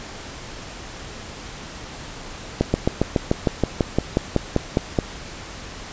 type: slowing click train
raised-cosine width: 2 ms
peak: -3 dBFS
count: 15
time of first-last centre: 2.61-4.988 s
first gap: 130 ms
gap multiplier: 1.04
effects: pink hiss -36 dBFS RMS until 5.92 s + resampled to 16000 Hz